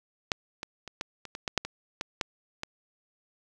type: clicks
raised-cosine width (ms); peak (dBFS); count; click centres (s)
0.2; -8 / -18 / -23 / -15 / -24 / -20 / -13 / -6 / -18 / -14 / -10 / -16; 12; 0.318 / 0.631 / 0.877 / 1.011 / 1.253 / 1.351 / 1.478 / 1.577 / 1.65 / 2.011 / 2.212 / 2.634
effects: none